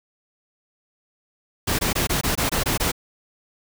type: noise bursts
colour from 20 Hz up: pink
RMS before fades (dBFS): -22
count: 9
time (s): 1.67-2.918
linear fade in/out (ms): 10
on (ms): 120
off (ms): 21
effects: none